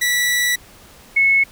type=tone pair in turn; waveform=sawtooth / sine; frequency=1955 / 2194 Hz; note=B6 / C#7; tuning=-18 / -18 cents; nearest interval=major second; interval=200 cents; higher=second; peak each=-12 / -11 dBFS; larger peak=second; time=0.01-0.56 / 1.16-1.44 s; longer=first; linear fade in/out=10 ms; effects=pink hiss -45 dBFS RMS until 1.51 s